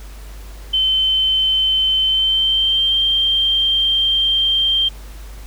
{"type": "tone with pitch glide", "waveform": "sine", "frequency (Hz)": [3075, 3165], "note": ["G7", "G7"], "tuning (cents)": [-34, 16], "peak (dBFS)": -13, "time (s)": [0.73, 4.89], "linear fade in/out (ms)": 10, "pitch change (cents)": 50, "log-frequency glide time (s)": [2.05, 2.99], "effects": ["added 50 Hz sine -32 dBFS peak until 5.46 s", "pink hiss -43 dBFS RMS until 5.46 s"]}